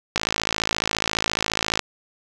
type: click train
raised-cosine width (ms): 0.2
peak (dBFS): -3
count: 90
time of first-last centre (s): 0.16-1.793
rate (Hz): 54.5
effects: none